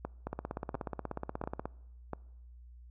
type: two click trains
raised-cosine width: 1 ms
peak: -22 / -22 dBFS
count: 24 / 4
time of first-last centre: 0.27-1.656 / 0.05-2.133 s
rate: 16.6 / 1.44 Hz
effects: noise-tail reverb RT60 1.0 s tail -24 dB re dry + added 60 Hz sine -50 dBFS peak until 2.9 s